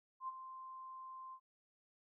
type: tone with ADSR envelope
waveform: sine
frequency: 1045 Hz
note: C6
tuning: 2 cents flat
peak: -38 dBFS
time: 0.2-1.4 s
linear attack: 81 ms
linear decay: 27 ms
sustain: -10 dB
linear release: 68 ms
effects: none